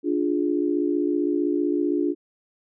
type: chord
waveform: sine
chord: D diminished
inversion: none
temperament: equal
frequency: 293.7 / 349.2 / 415.3 Hz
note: D4 / F4 / Ab4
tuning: 0 / 0 / 0 cents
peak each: -23 / -24 / -29 dBFS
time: 0.03-2.15 s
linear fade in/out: 50 ms
effects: none